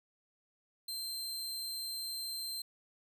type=tone; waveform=sawtooth; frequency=4133 Hz; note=C8; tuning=22 cents flat; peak=-35 dBFS; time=0.88-2.62 s; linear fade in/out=5 ms; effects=none